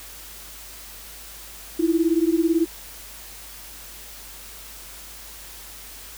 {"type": "beating tone pair", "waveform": "sine", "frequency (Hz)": [321.4, 339.4], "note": ["E4", "F4"], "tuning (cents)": [-44, -49], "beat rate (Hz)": 18, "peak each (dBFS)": -20, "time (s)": [1.79, 2.66], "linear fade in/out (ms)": 10, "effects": ["added 50 Hz sine -47 dBFS peak until 6.17 s", "white hiss -41 dBFS RMS until 6.17 s"]}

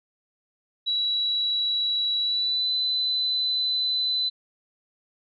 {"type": "tone with pitch glide", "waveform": "sine", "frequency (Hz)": [3911, 4014], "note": ["B7", "B7"], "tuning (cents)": [-18, 27], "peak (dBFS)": -22, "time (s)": [0.86, 4.3], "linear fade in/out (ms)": 20, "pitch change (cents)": 45, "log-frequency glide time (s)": [2.2, 2.71], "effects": []}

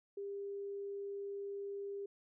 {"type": "tone", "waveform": "sine", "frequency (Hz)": 400, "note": "G4", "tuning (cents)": 35, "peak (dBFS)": -40, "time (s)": [0.17, 2.06], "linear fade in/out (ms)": 5, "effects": []}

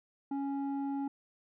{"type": "tone with low-pass filter", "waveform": "square", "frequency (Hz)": 277.2, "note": "C#4", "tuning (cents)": 0, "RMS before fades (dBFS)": -35, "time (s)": [0.31, 1.08], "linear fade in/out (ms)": 5, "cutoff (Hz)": 650, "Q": 3.5, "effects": []}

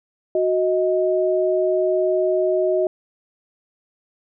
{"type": "tone pair together", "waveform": "sine", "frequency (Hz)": [369.1, 628], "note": ["F#4", "D#5"], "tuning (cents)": [-4, 16], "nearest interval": "major sixth", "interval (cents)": 920, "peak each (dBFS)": -19, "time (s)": [0.35, 2.87], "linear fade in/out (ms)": 2, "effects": []}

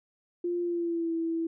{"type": "tone with pitch glide", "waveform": "sine", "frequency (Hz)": [349.2, 329.6], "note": ["F4", "E4"], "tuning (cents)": [0, 0], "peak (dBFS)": -27, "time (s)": [0.44, 1.47], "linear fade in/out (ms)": 5, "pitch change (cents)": -100, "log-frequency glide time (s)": [0.62, 1.13], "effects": []}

